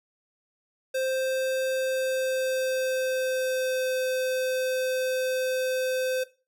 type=tone with pitch glide; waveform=square; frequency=523.3 to 514.9 Hz; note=C5 to C5; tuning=0 to -28 cents; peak=-26 dBFS; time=0.94-6.24 s; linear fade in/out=10 ms; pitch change=-28 cents; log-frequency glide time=1.72-3.93 s; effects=noise-tail reverb RT60 0.3 s tail -17 dB re dry